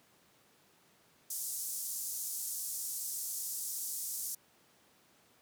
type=band-pass noise; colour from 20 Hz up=white; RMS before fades=-39 dBFS; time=1.3-4.35 s; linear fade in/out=5 ms; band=6000 to 14000 Hz; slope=24 dB/octave; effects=pink hiss -66 dBFS RMS until 5.41 s + high-pass 150 Hz 12 dB/octave